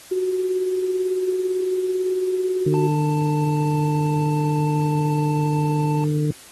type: tone with tremolo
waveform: sine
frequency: 370 Hz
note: F#4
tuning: in tune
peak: -17 dBFS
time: 0.11-2.88 s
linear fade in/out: 10 ms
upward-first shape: triangle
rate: 18 Hz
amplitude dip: 45%
type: harmonic tone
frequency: 150.1 Hz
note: D3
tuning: 38 cents sharp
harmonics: 1 / 2 / 3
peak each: -19 / -25 / -29 dBFS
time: 2.66-6.31 s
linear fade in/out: 5 ms
type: tone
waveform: triangle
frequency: 887 Hz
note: A5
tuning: 14 cents sharp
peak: -25 dBFS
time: 2.74-6.04 s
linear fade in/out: 0 ms
effects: white hiss -44 dBFS RMS until 6.51 s + AAC 32 kbps